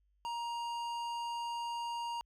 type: tone with tanh clipping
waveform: sine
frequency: 940 Hz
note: A#5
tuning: 14 cents sharp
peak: -38 dBFS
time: 0.25-2.21 s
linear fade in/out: 0 ms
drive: 15 dB
effects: added 50 Hz sine -70 dBFS peak until 2.25 s